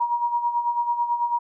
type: tone with tremolo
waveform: sine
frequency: 952 Hz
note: A#5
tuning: 36 cents sharp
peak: -18 dBFS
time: 0-1.39 s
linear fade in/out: 10 ms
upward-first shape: sine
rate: 9.1 Hz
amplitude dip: 65%
effects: none